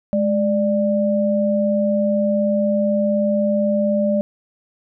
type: tone pair together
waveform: sine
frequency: 209.3 / 592 Hz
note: G#3 / D5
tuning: +14 / +14 cents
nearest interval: octave + tritone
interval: 1800 cents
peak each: -18 / -18 dBFS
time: 0.13-4.21 s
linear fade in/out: 0 ms
effects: none